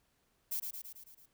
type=noise with echo; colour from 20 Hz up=violet; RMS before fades=-36 dBFS; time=0.51-0.6 s; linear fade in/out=10 ms; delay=110 ms; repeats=6; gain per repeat=-4 dB; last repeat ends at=1.26 s; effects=pink hiss -75 dBFS RMS until 1.33 s